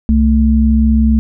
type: tone pair together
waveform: sine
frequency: 65.9 / 221.7 Hz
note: C2 / A3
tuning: +13 / +13 cents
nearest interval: octave + major sixth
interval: 2100 cents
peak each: -10 dBFS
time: 0.09-1.19 s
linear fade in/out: 0 ms
effects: none